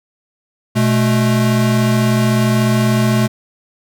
square tone pair together, 122.32 / 216 Hz, B2 / A3, -16 / -32 cents, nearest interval minor seventh, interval 984 cents, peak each -15 dBFS, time 0.75-3.28 s, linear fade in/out 20 ms, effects none

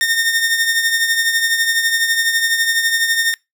sawtooth tone with tremolo, 1828 Hz, A#6, 34 cents flat, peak -8 dBFS, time 0.01-3.34 s, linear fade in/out 0 ms, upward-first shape triangle, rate 12 Hz, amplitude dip 60%, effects noise-tail reverb RT60 0.2 s tail -24 dB re dry

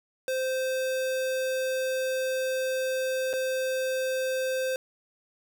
square tone with dropouts, 520 Hz, C5, 11 cents flat, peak -27 dBFS, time 0.28-4.76 s, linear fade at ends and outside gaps 1 ms, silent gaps 3.331-3.336 s, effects none

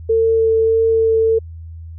sine tone with vibrato, 448.8 Hz, A4, 34 cents sharp, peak -11 dBFS, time 0.09-1.39 s, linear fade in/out 10 ms, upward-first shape sine, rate 1.6 Hz, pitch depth 9 cents each way, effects added 82 Hz sine -30 dBFS peak until 1.98 s

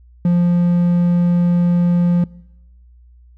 triangle tone, 174.61 Hz, F3, in tune, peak -9 dBFS, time 0.25-2.24 s, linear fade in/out 2 ms, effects noise-tail reverb RT60 1.0 s tail -24 dB re dry + added 60 Hz sine -43 dBFS peak until 3.37 s

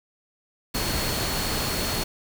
sine tone in noise, 4347 Hz, C#8, 35 cents flat, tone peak -33 dBFS, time 0.74-2.04 s, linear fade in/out 10 ms, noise pink, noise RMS -27 dBFS, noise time 0.74-2.04 s, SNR -9 dB, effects none

